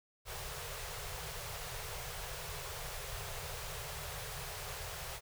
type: band-stop noise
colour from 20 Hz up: pink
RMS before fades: -43 dBFS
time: 0.25-5.21 s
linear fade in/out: 50 ms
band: 160 to 390 Hz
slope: 96 dB/octave
effects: none